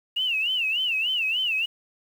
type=tone with vibrato; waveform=sine; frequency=2794 Hz; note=F7; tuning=in tune; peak=-22 dBFS; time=0.16-1.66 s; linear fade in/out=10 ms; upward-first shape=sine; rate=3.4 Hz; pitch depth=170 cents each way; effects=8-bit